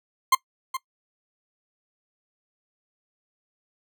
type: tone with echo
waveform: 40% pulse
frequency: 1054 Hz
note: C6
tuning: 12 cents sharp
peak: -14 dBFS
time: 0.32-0.35 s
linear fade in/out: 5 ms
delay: 420 ms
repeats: 1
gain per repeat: -12 dB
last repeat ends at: 0.77 s
effects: noise-tail reverb RT60 0.1 s tail -20 dB re dry